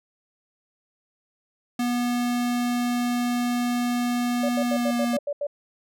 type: tone with pitch glide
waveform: square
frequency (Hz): 242.9 to 238.6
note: B3 to A#3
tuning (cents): -29 to +41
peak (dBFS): -23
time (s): 1.79-5.17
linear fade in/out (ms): 5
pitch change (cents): -30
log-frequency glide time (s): 4.61-5
type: tone bursts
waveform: sine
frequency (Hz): 577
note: D5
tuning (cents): -31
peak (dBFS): -24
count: 8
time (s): 4.43-5.469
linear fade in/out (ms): 5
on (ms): 59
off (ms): 81
effects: none

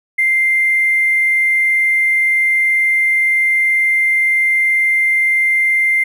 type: tone with hard clipping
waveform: triangle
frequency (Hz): 2093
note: C7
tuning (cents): 0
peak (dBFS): -11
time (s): 0.18-6.04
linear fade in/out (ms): 10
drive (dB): 3
effects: none

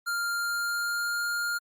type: tone with pitch glide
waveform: square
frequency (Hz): 1396.9 to 1409.1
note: F6 to F6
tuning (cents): 0 to +15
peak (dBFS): -28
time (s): 0.06-1.59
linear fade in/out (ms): 20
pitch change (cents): +15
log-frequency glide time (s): 0.34-1.25
effects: Opus 48 kbps

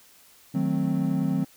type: chord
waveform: triangle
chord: D# diminished seventh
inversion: none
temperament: equal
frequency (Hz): 155.56 / 185 / 220 / 261.6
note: D#3 / F#3 / A3 / C4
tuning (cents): 0 / 0 / 0 / 0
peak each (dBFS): -26 / -25 / -29 / -25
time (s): 0.54-1.45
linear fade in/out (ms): 10
effects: white hiss -55 dBFS RMS until 1.56 s

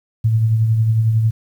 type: tone with tremolo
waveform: sine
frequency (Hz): 111.5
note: A2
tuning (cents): +23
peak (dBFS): -10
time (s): 0.24-1.31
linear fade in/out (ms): 10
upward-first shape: triangle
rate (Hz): 11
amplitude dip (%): 45
effects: 8-bit

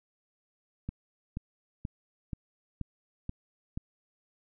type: click train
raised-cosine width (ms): 5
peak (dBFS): -22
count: 7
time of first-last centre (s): 0.89-3.775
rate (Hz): 2.08
effects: none

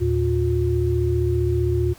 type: tone cluster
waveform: sine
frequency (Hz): 78.4 / 113.7 / 357.1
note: D#2 / A#2 / F4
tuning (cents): +14 / -43 / +39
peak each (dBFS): -22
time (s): 0-1.94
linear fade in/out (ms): 20
effects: pink hiss -48 dBFS RMS until 1.98 s

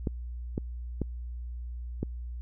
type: clicks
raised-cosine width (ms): 3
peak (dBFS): -16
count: 4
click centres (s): 0.072 / 0.579 / 1.017 / 2.03
effects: added 60 Hz sine -35 dBFS peak until 2.41 s

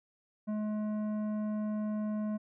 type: tone with tanh clipping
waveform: sine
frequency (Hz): 212.4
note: G#3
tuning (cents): +39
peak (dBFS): -33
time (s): 0.47-2.38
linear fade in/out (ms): 20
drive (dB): 11
effects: none

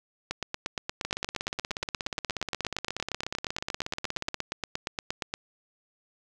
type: two click trains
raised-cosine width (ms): 0.2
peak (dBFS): -13 / -14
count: 44 / 56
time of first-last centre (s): 0.31-5.339 / 1.05-4.343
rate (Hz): 8.55 / 16.7
effects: none

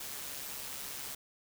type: noise with amplitude modulation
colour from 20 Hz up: white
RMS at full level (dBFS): -40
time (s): 0-1.15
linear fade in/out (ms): 5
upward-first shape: sine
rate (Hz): 139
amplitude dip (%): 45
effects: none

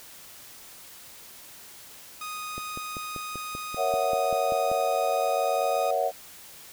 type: tone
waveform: sawtooth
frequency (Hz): 1244.5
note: D#6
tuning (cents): 0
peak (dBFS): -30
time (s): 2.21-5.91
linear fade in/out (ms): 5
type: click train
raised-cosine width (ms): 2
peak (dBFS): -24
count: 12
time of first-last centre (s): 2.58-4.716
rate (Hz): 5.15
type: chord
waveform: sine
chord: F# dominant seventh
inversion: first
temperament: equal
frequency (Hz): 466.2 / 554.4 / 659.3 / 740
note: A#4 / C#5 / E5 / F#5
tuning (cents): 0 / 0 / 0 / 0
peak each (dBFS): -32 / -28 / -28 / -27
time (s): 3.76-6.12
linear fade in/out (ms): 50
effects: white hiss -47 dBFS RMS until 6.72 s

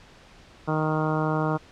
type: harmonic tone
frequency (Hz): 155.56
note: D#3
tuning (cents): 0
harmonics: 1 / 2 / 3 / 4 / 5 / 6 / 7 / 8 / 9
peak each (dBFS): -26 / -29 / -31 / -32 / -33 / -34 / -34 / -35 / -36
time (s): 0.67-1.58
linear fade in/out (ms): 20
effects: pink hiss -51 dBFS RMS until 1.71 s + low-pass 5000 Hz 12 dB/octave

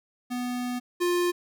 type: tone pair in turn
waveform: square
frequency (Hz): 246.9 / 352.4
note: B3 / F4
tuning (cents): 0 / +16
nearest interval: tritone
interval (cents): 616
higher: second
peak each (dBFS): -29 / -23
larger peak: second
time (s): 0.3-0.8 / 1-1.32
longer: first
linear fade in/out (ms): 20
effects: none

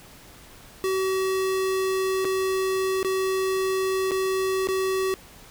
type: tone with dropouts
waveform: square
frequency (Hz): 379.9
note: F#4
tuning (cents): +46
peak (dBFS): -23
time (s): 0.84-5.14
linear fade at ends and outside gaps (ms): 0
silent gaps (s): 2.246-2.252 / 3.029-3.047 / 4.11-4.117 / 4.672-4.687
effects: pink hiss -48 dBFS RMS until 5.5 s

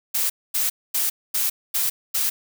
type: noise bursts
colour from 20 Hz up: blue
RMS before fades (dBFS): -22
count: 6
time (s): 0.14-2.3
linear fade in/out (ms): 10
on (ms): 160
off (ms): 240
effects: none

